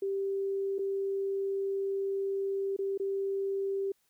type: tone with dropouts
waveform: sine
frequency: 392 Hz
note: G4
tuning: in tune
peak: -29 dBFS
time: 0.02-3.92 s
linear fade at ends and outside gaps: 5 ms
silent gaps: 0.784-0.79 / 2.765-2.788 / 2.977-2.998 s
effects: white hiss -73 dBFS RMS until 4.09 s